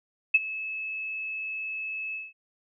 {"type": "tone with ADSR envelope", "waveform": "sine", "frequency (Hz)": 2598, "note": "E7", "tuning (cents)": -26, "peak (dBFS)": -13, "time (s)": [0.34, 2.33], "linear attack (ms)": 9, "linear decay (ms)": 31, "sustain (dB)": -18, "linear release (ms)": 190, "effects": []}